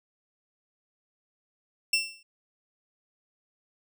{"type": "tone with exponential decay", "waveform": "20% pulse", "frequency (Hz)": 2700, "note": "E7", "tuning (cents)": 41, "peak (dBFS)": -15, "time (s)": [1.93, 2.23], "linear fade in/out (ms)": 5, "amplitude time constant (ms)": 65, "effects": []}